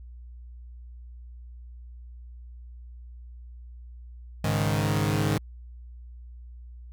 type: chord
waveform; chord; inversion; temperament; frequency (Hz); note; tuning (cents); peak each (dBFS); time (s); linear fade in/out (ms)
sawtooth; Ab suspended fourth; none; equal; 103.83 / 138.59 / 155.56; Ab2 / Db3 / Eb3; 0 / 0 / 0; -22 / -26 / -23; 4.44-5.38; 5
effects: added 60 Hz sine -41 dBFS peak until 6.92 s